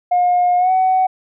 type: tone with pitch glide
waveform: sine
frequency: 715 to 749.7 Hz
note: F5 to F#5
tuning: +41 to +23 cents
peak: -10 dBFS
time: 0.11-1.07 s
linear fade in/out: 10 ms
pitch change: +82 cents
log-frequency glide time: 0.58-0.71 s
effects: tanh soft clip ceiling -8 dBFS